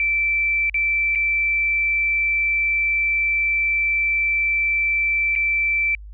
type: tone with dropouts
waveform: sine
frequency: 2332 Hz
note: D7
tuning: 13 cents flat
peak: -17 dBFS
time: 0-5.95 s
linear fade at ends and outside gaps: 1 ms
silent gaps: 0.697-0.743 / 1.151-1.156 / 5.353-5.36 s
effects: added 51 Hz sine -35 dBFS peak until 6.13 s